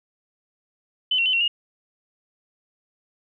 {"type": "tone with pitch steps", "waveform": "sine", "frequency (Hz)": [3026, 2734, 3033, 2734, 2854], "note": ["F#7", "F7", "F#7", "F7", "F7"], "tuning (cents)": [38, -37, 42, -37, 37], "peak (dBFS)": -18, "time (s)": [1.11, 1.48], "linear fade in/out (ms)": 5, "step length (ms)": 74, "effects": []}